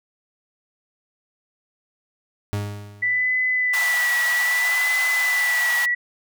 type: tone with exponential decay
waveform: 40% pulse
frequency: 102.6 Hz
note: G#2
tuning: 21 cents flat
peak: -20 dBFS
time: 2.53-3.36 s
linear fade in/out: 0 ms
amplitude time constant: 180 ms
type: tone with vibrato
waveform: sine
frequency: 1975.5 Hz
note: B6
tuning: in tune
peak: -18 dBFS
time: 3.02-5.95 s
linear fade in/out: 10 ms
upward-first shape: sine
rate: 0.63 Hz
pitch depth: 33 cents each way
type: high-pass noise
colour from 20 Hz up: pink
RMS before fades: -29 dBFS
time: 3.73-5.86 s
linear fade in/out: 10 ms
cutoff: 710 Hz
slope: 48 dB/octave
effects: none